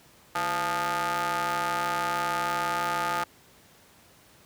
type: ring-modulated tone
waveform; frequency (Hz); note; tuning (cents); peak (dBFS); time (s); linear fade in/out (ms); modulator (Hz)
sawtooth; 180.6; F#3; -42; -19; 0.35-3.24; 5; 1050
effects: pink hiss -56 dBFS RMS until 4.45 s + high-pass 80 Hz 12 dB/octave